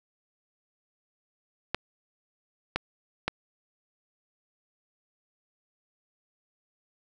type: clicks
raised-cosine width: 0.3 ms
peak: -10 dBFS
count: 3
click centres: 1.746 / 2.76 / 3.28 s
effects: none